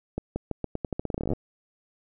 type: accelerating click train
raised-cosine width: 2 ms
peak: -15 dBFS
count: 21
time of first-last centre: 0.18-1.333 s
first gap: 180 ms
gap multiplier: 0.85
effects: none